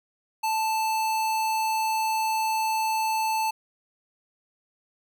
square tone, 880 Hz, A5, in tune, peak -24 dBFS, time 0.43-3.51 s, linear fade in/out 10 ms, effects none

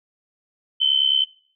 sine tone with amplitude modulation, 3070 Hz, G7, 37 cents flat, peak -12 dBFS, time 0.8-1.25 s, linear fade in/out 20 ms, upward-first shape sine, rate 69.5 Hz, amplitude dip 80%, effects noise-tail reverb RT60 0.5 s tail -21 dB re dry

